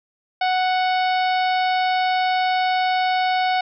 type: harmonic tone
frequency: 740 Hz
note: F#5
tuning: in tune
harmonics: 1 / 2 / 3 / 4 / 5 / 6 / 7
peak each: -18 / -28 / -28 / -33 / -33 / -35 / -40 dBFS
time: 0.41-3.61 s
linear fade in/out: 5 ms
effects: none